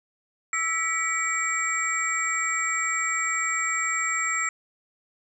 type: tone cluster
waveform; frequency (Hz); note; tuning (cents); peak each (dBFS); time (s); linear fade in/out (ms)
sine; 1313 / 1948 / 2275 / 7470; E6 / B6 / C#7 / A#8; -7 / -24 / +44 / +3; -29; 0.53-4.49; 2
effects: none